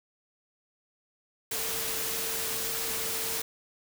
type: tone in noise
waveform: sine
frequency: 450.5 Hz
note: A4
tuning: 41 cents sharp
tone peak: -42 dBFS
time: 1.51-3.42 s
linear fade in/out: 5 ms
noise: white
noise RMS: -32 dBFS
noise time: 1.51-3.42 s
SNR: -13 dB
effects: none